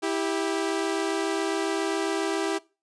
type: tone pair together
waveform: sawtooth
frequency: 326.8 / 394.1 Hz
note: E4 / G4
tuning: -15 / +9 cents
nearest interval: minor third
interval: 324 cents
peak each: -24 dBFS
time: 0.02-2.59 s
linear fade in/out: 20 ms
effects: noise-tail reverb RT60 0.3 s tail -21 dB re dry + resampled to 22050 Hz